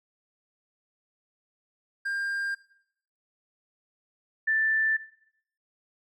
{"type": "tone pair in turn", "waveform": ["triangle", "sine"], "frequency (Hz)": [1600, 1767.4], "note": ["G6", "A6"], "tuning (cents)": [35, 7], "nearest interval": "major second", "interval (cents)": 172, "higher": "second", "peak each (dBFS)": [-26, -22], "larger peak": "second", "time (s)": [[2.05, 2.55], [4.47, 4.97]], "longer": "neither", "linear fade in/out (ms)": 10, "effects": ["noise-tail reverb RT60 0.7 s tail -17 dB re dry"]}